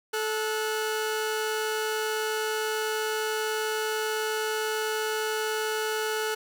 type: tone pair together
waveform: sawtooth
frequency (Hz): 435.5 / 1465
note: A4 / F#6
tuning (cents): -18 / -18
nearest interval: octave + major sixth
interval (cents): 2100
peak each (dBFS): -24 / -29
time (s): 0.13-6.35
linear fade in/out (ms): 10
effects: none